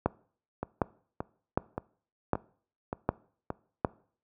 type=two click trains; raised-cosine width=1 ms; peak=-10 / -18 dBFS; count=6 / 6; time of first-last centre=0.06-3.848 / 0.63-3.504 s; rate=1.32 / 1.74 Hz; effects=noise-tail reverb RT60 0.5 s tail -22 dB re dry + high-pass 60 Hz 12 dB/octave